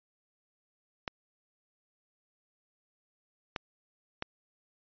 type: clicks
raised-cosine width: 0.3 ms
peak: -17 dBFS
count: 3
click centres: 1.078 / 3.562 / 4.224 s
effects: resampled to 11025 Hz